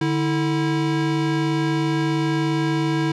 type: tone pair together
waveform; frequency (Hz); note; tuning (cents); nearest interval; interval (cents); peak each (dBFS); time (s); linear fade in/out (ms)
square; 148 / 325; D3 / E4; +14 / -24; octave + major second; 1362; -23 / -22; 0.01-3.12; 5
effects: low-pass 5000 Hz 12 dB/octave